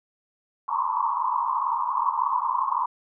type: band-pass noise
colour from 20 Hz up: white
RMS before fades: -25 dBFS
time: 0.68-2.86 s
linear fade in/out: 5 ms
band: 920 to 1100 Hz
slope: 96 dB/octave
effects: none